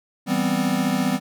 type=chord; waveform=square; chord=C major seventh; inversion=first; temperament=equal; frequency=164.81 / 196 / 246.9 / 261.6 Hz; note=E3 / G3 / B3 / C4; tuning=0 / 0 / 0 / 0 cents; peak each=-29 / -25 / -25 / -26 dBFS; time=0.26-1.2 s; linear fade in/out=50 ms; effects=none